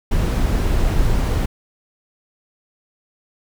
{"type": "noise", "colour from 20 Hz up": "brown", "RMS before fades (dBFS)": -17, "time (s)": [0.11, 1.46], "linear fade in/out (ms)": 10, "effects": []}